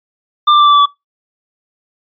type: tone with pitch steps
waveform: square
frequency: 1192 / 1183.1 / 1174.2 / 1165.4 / 1156.7 / 1148.1 Hz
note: D6 / D6 / D6 / D6 / D6 / D6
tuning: +25 / +12 / -1 / -14 / -27 / -40 cents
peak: -6 dBFS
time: 0.47-0.86 s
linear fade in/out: 10 ms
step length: 65 ms
effects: noise-tail reverb RT60 0.2 s tail -24 dB re dry + resampled to 11025 Hz